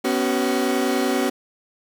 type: chord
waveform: 30% pulse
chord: B suspended second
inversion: none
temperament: equal with one note detuned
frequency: 246.9 / 277.2 / 377.8 Hz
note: B3 / C#4 / F#4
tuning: 0 / 0 / +36 cents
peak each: -21 dBFS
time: 0.04-1.3 s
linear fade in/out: 10 ms
effects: none